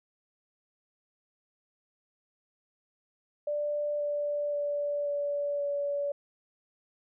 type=tone with pitch steps; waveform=sine; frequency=589 / 584.6 / 580.2 / 575.9 / 571.6 Hz; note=D5 / D5 / D5 / D5 / D5; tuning=+5 / -8 / -21 / -34 / -47 cents; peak=-28 dBFS; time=3.47-6.12 s; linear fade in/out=5 ms; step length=530 ms; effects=none